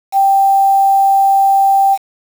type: tone with quantisation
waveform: sine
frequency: 784 Hz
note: G5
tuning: in tune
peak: -7 dBFS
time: 0.12-1.98 s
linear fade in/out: 50 ms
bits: 5
effects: none